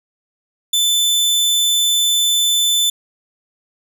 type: tone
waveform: sawtooth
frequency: 3520 Hz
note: A7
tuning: in tune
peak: -10 dBFS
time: 0.73-2.9 s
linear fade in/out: 5 ms
effects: none